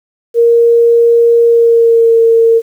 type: tone with pitch glide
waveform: sine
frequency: 467.5 to 457.1 Hz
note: A#4 to A#4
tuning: +5 to -34 cents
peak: -4 dBFS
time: 0.34-2.62 s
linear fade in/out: 50 ms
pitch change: -39 cents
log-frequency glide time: 1.44-2.19 s
effects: 7-bit